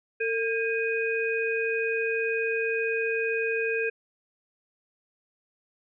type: tone cluster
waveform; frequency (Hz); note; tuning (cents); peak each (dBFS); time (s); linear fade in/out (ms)
sine; 451.9 / 1614 / 2492; A4 / G#6 / D#7; +46 / -50 / +2; -27 / -31 / -30; 0.2-3.9; 10
effects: none